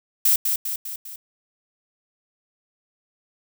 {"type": "noise with echo", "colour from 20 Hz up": "violet", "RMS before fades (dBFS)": -17, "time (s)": [0.25, 0.36], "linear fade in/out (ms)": 5, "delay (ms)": 200, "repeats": 4, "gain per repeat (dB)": -5, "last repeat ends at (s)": 1.16, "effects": []}